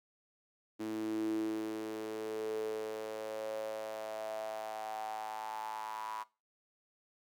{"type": "tone with high-pass filter sweep", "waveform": "sawtooth", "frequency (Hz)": 109, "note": "A2", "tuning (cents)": -16, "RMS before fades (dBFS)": -39, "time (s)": [0.79, 6.24], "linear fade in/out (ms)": 20, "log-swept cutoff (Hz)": [290, 1000], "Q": 9.3, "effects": ["noise-tail reverb RT60 0.3 s tail -20 dB re dry"]}